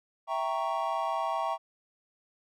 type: chord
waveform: triangle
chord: E diminished seventh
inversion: none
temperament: equal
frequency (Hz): 659.3 / 784 / 932.3 / 1108.7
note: E5 / G5 / Bb5 / Db6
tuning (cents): 0 / 0 / 0 / 0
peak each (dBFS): -32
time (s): 0.27-1.58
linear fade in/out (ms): 50
effects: none